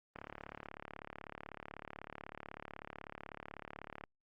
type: click train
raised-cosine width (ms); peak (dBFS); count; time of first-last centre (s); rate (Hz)
0.5; -30; 141; 0.16-4.038; 36.1
effects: Opus 32 kbps